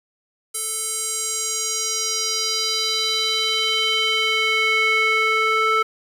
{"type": "tone with band-pass filter sweep", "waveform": "square", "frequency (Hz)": 440, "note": "A4", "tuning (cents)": 0, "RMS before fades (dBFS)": -21, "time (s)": [0.54, 5.83], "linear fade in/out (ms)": 10, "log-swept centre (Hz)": [9800, 1600], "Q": 3, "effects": ["8-bit"]}